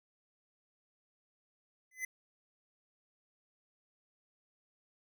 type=tone with exponential growth; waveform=square; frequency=2024 Hz; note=B6; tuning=42 cents sharp; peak=-33 dBFS; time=1.91-2.05 s; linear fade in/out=5 ms; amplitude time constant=30 ms; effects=none